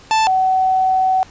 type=tone pair in turn; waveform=45% pulse / sine; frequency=880 / 753.4 Hz; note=A5 / F#5; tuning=0 / +31 cents; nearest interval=minor third; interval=269 cents; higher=first; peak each=-12 dBFS; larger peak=neither; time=0.11-0.27 / 0.27-1.23 s; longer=second; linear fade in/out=0 ms; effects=pink hiss -43 dBFS RMS until 1.3 s + resampled to 16000 Hz